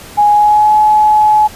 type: tone with pitch glide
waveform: sine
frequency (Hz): 830.6 to 851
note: G#5 to G#5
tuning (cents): 0 to +42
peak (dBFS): -5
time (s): 0.17-1.48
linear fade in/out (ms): 20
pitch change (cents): +42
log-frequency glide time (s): 0.31-0.73
effects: pink hiss -33 dBFS RMS until 1.55 s + resampled to 32000 Hz